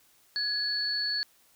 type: tone pair together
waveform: sine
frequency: 1680 / 4428 Hz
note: G#6 / C#8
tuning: +19 / -3 cents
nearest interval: octave + perfect fourth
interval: 1678 cents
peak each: -34 / -28 dBFS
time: 0.36-1.23 s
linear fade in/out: 0 ms
effects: white hiss -63 dBFS RMS until 1.55 s